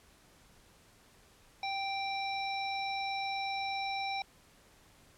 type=harmonic tone with a mistuned harmonic; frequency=784 Hz; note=G5; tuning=in tune; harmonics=1 / 3 / 5 / 7; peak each=-35 / -39 / -42 / -46 dBFS; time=1.63-4.22 s; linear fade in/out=2 ms; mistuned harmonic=7; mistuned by=-19 cents; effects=pink hiss -62 dBFS RMS until 5.17 s + low-pass 12000 Hz 12 dB/octave